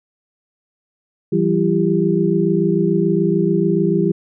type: tone cluster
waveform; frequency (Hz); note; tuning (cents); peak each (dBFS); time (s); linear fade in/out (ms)
sine; 165.7 / 192.6 / 338.8 / 397.2; E3 / G3 / E4 / G4; +9 / -30 / +48 / +23; -19; 1.32-4.12; 10
effects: none